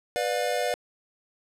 square chord, B diminished, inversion none, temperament just, 493.9 / 592.7 / 711.2 Hz, B4 / D5 / F5, 0 / +16 / +31 cents, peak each -30 dBFS, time 0.16-0.74 s, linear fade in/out 0 ms, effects low-pass 12000 Hz 12 dB/octave

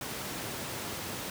pink high-pass noise, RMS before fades -38 dBFS, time 0.01-1.3 s, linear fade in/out 2 ms, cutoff 110 Hz, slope 12 dB/octave, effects none

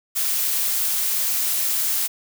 blue noise, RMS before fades -22 dBFS, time 0.15-2.08 s, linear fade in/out 20 ms, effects none

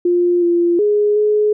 sine tone with pitch steps, 351.4 / 344.8 / 416.3 / 421.9 Hz, F4 / F4 / G#4 / G#4, +11 / -22 / +4 / +27 cents, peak -11 dBFS, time 0.05-1.53 s, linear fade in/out 5 ms, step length 370 ms, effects none

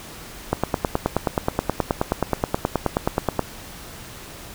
click train, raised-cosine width 1 ms, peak -4 dBFS, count 28, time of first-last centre 0.53-3.393 s, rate 9.43 Hz, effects pink hiss -39 dBFS RMS until 4.54 s

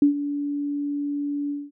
sine tone with ADSR envelope, 287.8 Hz, D4, 35 cents flat, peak -11 dBFS, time 0.02-1.71 s, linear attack 3 ms, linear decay 110 ms, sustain -13 dB, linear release 210 ms, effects none

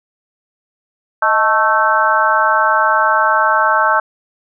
harmonic tone with a mistuned harmonic, 220 Hz, A3, in tune, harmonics 3 / 4 / 5 / 6 / 7, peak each -19 / -16 / -17 / -16 / -16 dBFS, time 1.22-4 s, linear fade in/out 5 ms, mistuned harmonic 3, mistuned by -85 cents, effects none

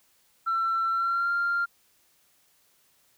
sine tone with pitch glide, 1345 to 1392.4 Hz, E6 to F6, +34 to -6 cents, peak -22 dBFS, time 0.46-1.66 s, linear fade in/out 20 ms, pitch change +60 cents, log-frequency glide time 0.9-1.32 s, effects tanh soft clip ceiling -20 dBFS + white hiss -65 dBFS RMS until 3.17 s

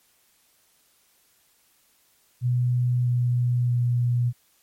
sine tone with pitch steps, 123.47 / 122.48 / 121.49 Hz, B2 / B2 / B2, 0 / -14 / -28 cents, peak -19 dBFS, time 2.41-4.33 s, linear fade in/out 50 ms, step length 640 ms, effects white hiss -63 dBFS RMS until 4.62 s + MP3 64 kbps

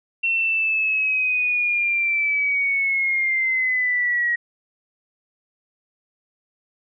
sine linear sweep, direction down, 2719 to 1895 Hz, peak -18 dBFS, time 0.23-4.36 s, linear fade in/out 10 ms, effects none

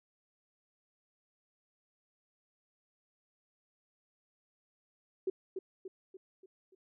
sine tone with echo, 378.3 Hz, F#4, 38 cents sharp, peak -29 dBFS, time 5.27-5.3 s, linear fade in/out 5 ms, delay 290 ms, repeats 5, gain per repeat -6 dB, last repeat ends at 6.75 s, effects none

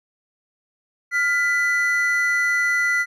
triangle tone pair together, 1409 / 1992.6 Hz, F6 / B6, +15 / +15 cents, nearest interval tritone, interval 600 cents, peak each -21 / -17 dBFS, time 1.11-3.06 s, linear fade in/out 50 ms, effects none

